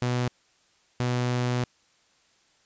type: tone pair in turn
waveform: sawtooth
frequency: 123.47 / 123.47 Hz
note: B2 / B2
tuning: 0 / 0 cents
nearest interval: unison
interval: 0 cents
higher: neither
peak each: -20 dBFS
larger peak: neither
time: 0.02-0.28 / 1-1.64 s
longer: second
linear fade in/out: 0 ms
effects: white hiss -64 dBFS RMS until 2.65 s + resampled to 16000 Hz